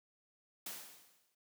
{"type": "noise with exponential decay", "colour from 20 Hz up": "white", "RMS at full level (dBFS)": -42, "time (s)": [0.66, 1.35], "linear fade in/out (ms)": 5, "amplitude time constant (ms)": 150, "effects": ["high-pass 150 Hz 12 dB/octave"]}